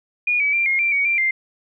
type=tone with pitch steps; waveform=sine; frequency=2441 / 2285 / 2370 / 2142 / 2358 / 2247 / 2364 / 2099 Hz; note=D#7 / D7 / D7 / C7 / D7 / C#7 / D7 / C7; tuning=-34 / -48 / +15 / +40 / +6 / +23 / +11 / +5 cents; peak=-16 dBFS; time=0.27-1.31 s; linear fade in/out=5 ms; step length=130 ms; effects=none